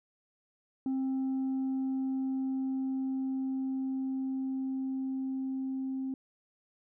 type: tone with level ramp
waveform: sine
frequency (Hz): 264.7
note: C4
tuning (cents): +20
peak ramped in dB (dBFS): -26 to -31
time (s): 0.86-6.14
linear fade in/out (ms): 2
effects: tanh soft clip ceiling -28 dBFS